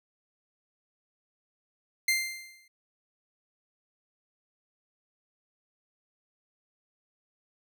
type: tone with exponential decay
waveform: sawtooth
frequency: 2093 Hz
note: C7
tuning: in tune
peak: -18 dBFS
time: 2.08-2.68 s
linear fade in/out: 5 ms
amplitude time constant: 130 ms
effects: none